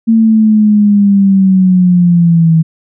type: linear sweep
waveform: sine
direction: down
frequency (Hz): 227.1 to 160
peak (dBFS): -4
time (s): 0.07-2.63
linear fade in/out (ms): 20
effects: none